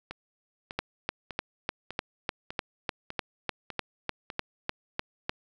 two click trains, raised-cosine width 0.3 ms, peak -12 / -21 dBFS, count 16 / 8, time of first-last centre 0.79-5.295 / 0.11-4.302 s, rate 3.33 / 1.67 Hz, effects none

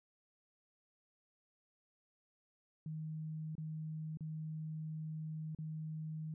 sine tone with dropouts, 156.6 Hz, D#3, 11 cents sharp, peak -40 dBFS, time 2.86-6.34 s, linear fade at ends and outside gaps 2 ms, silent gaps 3.553-3.58 / 4.172-4.207 / 5.549-5.587 s, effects none

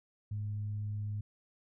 sine tone with frequency modulation, 103.83 Hz, G#2, in tune, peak -34 dBFS, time 0.31-1.21 s, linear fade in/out 5 ms, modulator 116 Hz, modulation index 0.2, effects none

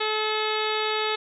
harmonic tone with a mistuned harmonic, 431.3 Hz, A4, 35 cents flat, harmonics 1 / 2 / 3 / 4 / 5 / 6 / 7 / 8 / 9 / 10, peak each -28 / -31 / -31 / -35 / -34 / -34 / -37 / -35 / -36 / -38 dBFS, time 0-1.16 s, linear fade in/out 10 ms, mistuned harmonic 9, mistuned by -39 cents, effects none

